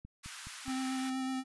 click train, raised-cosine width 5 ms, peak -35 dBFS, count 4, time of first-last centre 0.05-0.68 s, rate 4.76 Hz
pink high-pass noise, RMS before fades -46 dBFS, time 0.23-1.11 s, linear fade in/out 20 ms, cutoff 1200 Hz, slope 24 dB/octave
square tone with vibrato, 261.6 Hz, C4, in tune, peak -34 dBFS, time 0.65-1.44 s, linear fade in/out 50 ms, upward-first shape sine, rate 8 Hz, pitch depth 13 cents each way
effects resampled to 24000 Hz

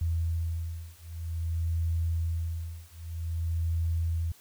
sine beating tone pair, 82.6 / 83.12 Hz, E2 / E2, +4 / +15 cents, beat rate 0.52 Hz, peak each -31 dBFS, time 0.01-4.32 s, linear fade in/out 5 ms, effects white hiss -57 dBFS RMS until 4.4 s

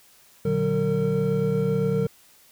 triangle tone cluster, 119.7 / 149.5 / 187.6 / 456 Hz, A#2 / D3 / F#3 / A#4, +46 / +31 / +24 / -38 cents, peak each -29 / -24 / -24 / -22 dBFS, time 0.45-2.07 s, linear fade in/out 5 ms, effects white hiss -55 dBFS RMS until 2.51 s

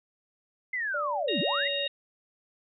sine linear two-way sweep, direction down then up, 2093 to 150 to 2093 Hz, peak -28 dBFS, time 0.73-1.68 s, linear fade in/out 5 ms, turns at 1.4 s
sine tone with pitch glide, 588 to 562.7 Hz, D5 to C#5, +2 to +26 cents, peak -32 dBFS, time 0.94-1.87 s, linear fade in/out 5 ms, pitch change -76 cents, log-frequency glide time 1.05-1.64 s
harmonic tone, 934 Hz, A#5, 3 cents sharp, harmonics 2 / 3 / 4, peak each -38 / -33 / -31 dBFS, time 1.28-1.88 s, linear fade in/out 5 ms
effects none

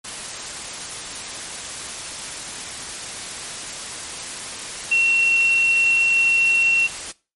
sine tone in noise, 2723 Hz, F7, 44 cents flat, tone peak -14 dBFS, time 4.91-6.87 s, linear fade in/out 10 ms, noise white, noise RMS -31 dBFS, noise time 0.04-7.12 s, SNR +14 dB, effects noise-tail reverb RT60 0.3 s tail -20 dB re dry + MP3 48 kbps

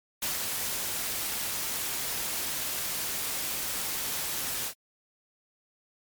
white noise with ADSR envelope, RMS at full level -29 dBFS, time 0.22-4.74 s, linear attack 4 ms, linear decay 130 ms, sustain -3 dB, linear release 76 ms, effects MP3 96 kbps

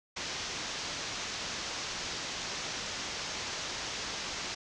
white low-pass noise, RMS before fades -38 dBFS, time 0.16-4.55 s, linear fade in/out 10 ms, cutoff 6500 Hz, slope 48 dB/octave, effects none

